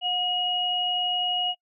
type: tone pair together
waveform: sine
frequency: 723 / 2889 Hz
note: F#5 / F#7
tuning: -40 / -42 cents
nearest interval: 2 octaves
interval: 2398 cents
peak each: -29 / -24 dBFS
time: 0.01-1.55 s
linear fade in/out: 50 ms
effects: noise-tail reverb RT60 0.1 s tail -26 dB re dry